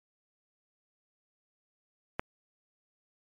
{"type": "click", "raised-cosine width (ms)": 0.5, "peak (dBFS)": -15, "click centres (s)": 2.195, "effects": ["MP3 96 kbps"]}